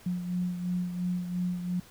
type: beating tone pair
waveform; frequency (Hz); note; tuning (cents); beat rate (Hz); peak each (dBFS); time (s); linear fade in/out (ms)
sine; 178.5 / 181.4; F3 / F#3; +38 / -34; 2.9; -29 / -37; 0.06-1.8; 5
effects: pink hiss -54 dBFS RMS until 1.9 s